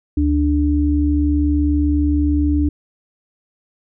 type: tone pair together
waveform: sine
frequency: 73.7 / 294.5 Hz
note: D2 / D4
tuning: +7 / +5 cents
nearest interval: 2 octaves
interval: 2398 cents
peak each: -16 dBFS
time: 0.17-2.69 s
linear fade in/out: 5 ms
effects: none